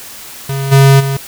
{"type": "tone with level steps", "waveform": "square", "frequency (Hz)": 136.8, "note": "C#3", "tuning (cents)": -23, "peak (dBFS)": [-16, -4, -14], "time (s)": [0.49, 1.17], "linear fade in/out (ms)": 5, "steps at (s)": [0.71, 0.99], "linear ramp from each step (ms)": 20, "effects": ["white hiss -31 dBFS RMS until 1.27 s"]}